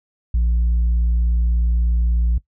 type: tone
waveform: sine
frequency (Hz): 58.27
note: A#1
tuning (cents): 0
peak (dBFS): -12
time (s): 0.34-2.38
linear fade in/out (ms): 5
effects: noise-tail reverb RT60 0.1 s tail -19 dB re dry + tanh soft clip ceiling -13 dBFS